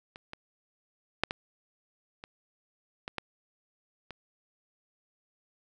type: clicks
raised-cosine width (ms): 0.3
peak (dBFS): -28 / -24 / -8 / -16 / -26 / -20 / -16 / -25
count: 8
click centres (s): 0.159 / 0.334 / 1.236 / 1.309 / 2.239 / 3.079 / 3.183 / 4.107
effects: none